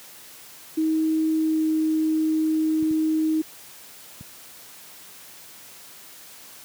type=tone with pitch glide; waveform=sine; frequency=316.5 to 314.5 Hz; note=D#4 to D#4; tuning=+30 to +19 cents; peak=-19 dBFS; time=0.77-3.42 s; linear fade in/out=10 ms; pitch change=-11 cents; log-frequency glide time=1.36-1.64 s
type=clicks; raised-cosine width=5 ms; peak=-25 dBFS; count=3; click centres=2.826 / 2.91 / 4.21 s
effects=white hiss -45 dBFS RMS until 6.64 s + high-pass 100 Hz 12 dB/octave